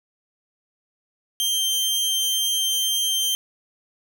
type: tone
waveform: sawtooth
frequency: 3149 Hz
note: G7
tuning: 7 cents sharp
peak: -17 dBFS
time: 1.4-3.35 s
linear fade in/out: 0 ms
effects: none